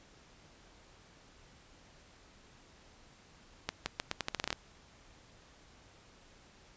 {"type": "accelerating click train", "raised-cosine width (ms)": 0.2, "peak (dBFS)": -15, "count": 12, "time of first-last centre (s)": [3.69, 4.528], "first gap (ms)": 170, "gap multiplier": 0.82, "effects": ["pink hiss -60 dBFS RMS until 6.76 s", "resampled to 16000 Hz"]}